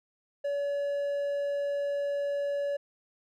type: tone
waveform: triangle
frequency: 569 Hz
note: C#5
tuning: 45 cents sharp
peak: -26 dBFS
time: 0.44-2.77 s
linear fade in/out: 10 ms
effects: none